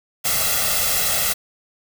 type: noise with comb filter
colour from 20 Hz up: white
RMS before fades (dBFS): -20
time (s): 0.24-1.34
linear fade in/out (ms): 20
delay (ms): 1.5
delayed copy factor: +1
effects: none